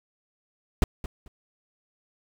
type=noise with echo; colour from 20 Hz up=brown; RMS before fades=-18 dBFS; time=0.82-0.84 s; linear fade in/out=2 ms; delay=220 ms; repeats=2; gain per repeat=-14 dB; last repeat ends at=1.28 s; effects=none